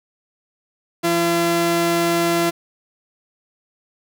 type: tone pair together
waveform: sawtooth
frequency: 169.9 / 339.8 Hz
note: F3 / F4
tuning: -47 / -47 cents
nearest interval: octave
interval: 1200 cents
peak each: -21 / -12 dBFS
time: 1.03-2.51 s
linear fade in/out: 20 ms
effects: 7-bit